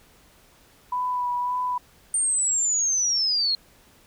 sine tone with vibrato, 987.8 Hz, B5, in tune, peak -23 dBFS, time 0.92-1.78 s, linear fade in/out 5 ms, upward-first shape sine, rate 1.8 Hz, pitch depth 19 cents each way
sine linear sweep, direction down, 8860 to 4186 Hz, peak -20 dBFS, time 2.14-3.55 s, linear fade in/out 2 ms
effects pink hiss -56 dBFS RMS until 4.06 s

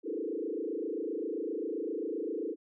sine tone with frequency modulation, 383.9 Hz, G4, 36 cents flat, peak -32 dBFS, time 0.03-2.56 s, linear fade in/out 50 ms, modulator 27.6 Hz, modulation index 3.3, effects none

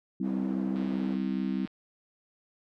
harmonic tone, 64.9 Hz, C2, 13 cents flat, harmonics 3 / 4 / 5, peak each -30 / -32 / -36 dBFS, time 0.2-1.66 s, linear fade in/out 5 ms
white band-pass noise, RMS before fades -44 dBFS, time 0.22-1.18 s, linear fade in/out 50 ms, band 160 to 520 Hz, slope 12 dB/octave
click train, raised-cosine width 0.3 ms, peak -34 dBFS, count 141, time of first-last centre 0.76-1.675 s, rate 153 Hz
effects none

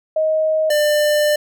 sine / square tone pair in turn, 628 / 596.6 Hz, D#5 / D5, +16 / +27 cents, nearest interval minor second, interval 89 cents, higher first, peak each -14 dBFS, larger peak neither, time 0.16-0.7 / 0.7-1.36 s, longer second, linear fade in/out 5 ms, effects none

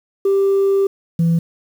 sine tone pair in turn, 392.8 / 166.97 Hz, G4 / E3, +4 / +23 cents, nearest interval octave + minor third, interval 1481 cents, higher first, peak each -10 dBFS, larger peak neither, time 0.25-0.87 / 1.19-1.39 s, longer first, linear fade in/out 5 ms, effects tanh soft clip ceiling -10 dBFS + 7-bit

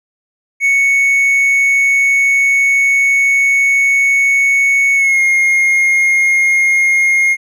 triangle tone with pitch glide, 2217 to 2138 Hz, C#7 to C7, 0 to +37 cents, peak -7 dBFS, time 0.6-7.37 s, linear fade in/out 50 ms, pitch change -63 cents, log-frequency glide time 4.95-5.21 s, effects none

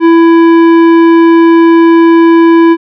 triangle tone with tanh clipping, 332.5 Hz, E4, 15 cents sharp, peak -3 dBFS, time 0-2.77 s, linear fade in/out 50 ms, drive 17 dB, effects none

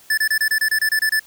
square tone bursts, 1749 Hz, A6, 11 cents flat, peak -16 dBFS, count 11, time 0.1-1.196 s, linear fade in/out 5 ms, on 76 ms, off 26 ms, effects white hiss -49 dBFS RMS until 1.26 s

